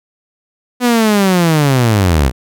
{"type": "linear sweep", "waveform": "sawtooth", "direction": "down", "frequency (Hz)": [250, 59.2], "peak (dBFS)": -5, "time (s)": [0.8, 2.32], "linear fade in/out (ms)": 50, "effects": []}